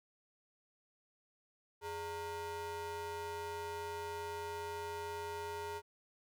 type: ring-modulated tone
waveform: square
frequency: 251.8 Hz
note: B3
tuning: 34 cents sharp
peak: -38 dBFS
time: 1.81-5.82 s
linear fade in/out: 50 ms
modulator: 667 Hz
effects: none